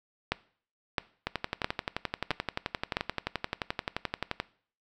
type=two click trains; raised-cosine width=0.3 ms; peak=-10 / -13 dBFS; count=5 / 37; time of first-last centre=0.32-2.969 / 1.27-4.4 s; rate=1.51 / 11.5 Hz; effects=noise-tail reverb RT60 0.5 s tail -20 dB re dry